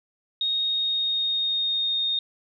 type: tone with pitch glide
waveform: sine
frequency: 3729 to 3690 Hz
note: A#7 to A#7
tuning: 0 to -18 cents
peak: -22 dBFS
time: 0.41-2.19 s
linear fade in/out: 2 ms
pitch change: -18 cents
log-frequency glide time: 0.63-1.98 s
effects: none